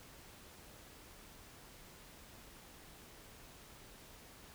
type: silence
effects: pink hiss -57 dBFS RMS until 4.54 s